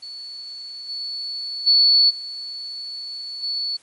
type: tone with level steps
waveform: sine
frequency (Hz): 4435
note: C#8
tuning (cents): 0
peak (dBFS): -32 / -26 / -11 / -29 / -22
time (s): 0.02-3.77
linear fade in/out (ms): 10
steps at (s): 0.88 / 1.66 / 2.09 / 3.42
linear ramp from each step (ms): 20
effects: white hiss -54 dBFS RMS until 3.82 s + MP3 48 kbps